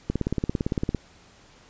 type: click train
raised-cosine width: 3 ms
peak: -11 dBFS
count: 16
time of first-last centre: 0.1-0.947 s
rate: 17.7 Hz
effects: pink hiss -54 dBFS RMS until 1.69 s + resampled to 16000 Hz